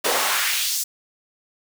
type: noise with high-pass filter sweep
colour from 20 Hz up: pink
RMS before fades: -22 dBFS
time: 0.04-0.84 s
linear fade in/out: 10 ms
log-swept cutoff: 400 to 6900 Hz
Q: 1.3
effects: none